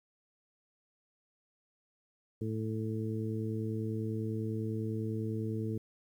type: harmonic tone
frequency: 110 Hz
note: A2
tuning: in tune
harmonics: 1 / 2 / 3 / 4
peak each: -35 / -38 / -40 / -41 dBFS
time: 2.41-5.78 s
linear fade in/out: 5 ms
effects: 11-bit